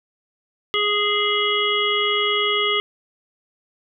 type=harmonic tone; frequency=415.3 Hz; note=G#4; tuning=in tune; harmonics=1 / 3 / 5 / 7 / 8; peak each=-24 / -24 / -24 / -24 / -24 dBFS; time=0.74-2.8 s; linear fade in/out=0 ms; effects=none